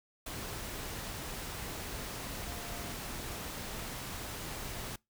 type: tone in noise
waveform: sine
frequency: 700 Hz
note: F5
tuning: 4 cents sharp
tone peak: -51 dBFS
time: 2.47-2.93 s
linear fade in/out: 5 ms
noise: pink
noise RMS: -41 dBFS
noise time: 0.26-4.96 s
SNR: -13 dB
effects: noise-tail reverb RT60 0.2 s tail -24 dB re dry